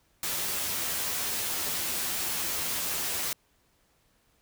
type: noise with comb filter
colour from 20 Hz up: white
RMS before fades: -31 dBFS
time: 0.23-3.33 s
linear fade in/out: 2 ms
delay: 12 ms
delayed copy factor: +0.65
effects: pink hiss -68 dBFS RMS until 4.41 s